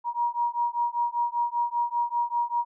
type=beating tone pair; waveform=sine; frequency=949 / 954.1 Hz; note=A#5 / A#5; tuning=+31 / +40 cents; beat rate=5.1 Hz; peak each=-27 dBFS; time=0.04-2.65 s; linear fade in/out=50 ms; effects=none